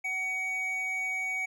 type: tone pair together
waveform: triangle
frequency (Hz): 751.5 / 2252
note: F#5 / C#7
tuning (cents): +27 / +27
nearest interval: octave + perfect fifth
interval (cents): 1900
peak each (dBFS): -40 / -28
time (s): 0.04-1.46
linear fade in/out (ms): 10
effects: none